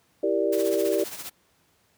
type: chord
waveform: sine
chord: E half-diminished seventh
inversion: none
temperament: equal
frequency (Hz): 329.6 / 392 / 466.2 / 587.3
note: E4 / G4 / Bb4 / D5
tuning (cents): 0 / 0 / 0 / 0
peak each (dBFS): -28 / -25 / -28 / -26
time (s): 0.23-1.04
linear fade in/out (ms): 5
type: noise with tremolo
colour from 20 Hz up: white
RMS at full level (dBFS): -35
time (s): 0.52-1.3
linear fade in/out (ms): 10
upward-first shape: sine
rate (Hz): 15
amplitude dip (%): 60
effects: pink hiss -65 dBFS RMS until 1.97 s + high-pass 80 Hz 12 dB/octave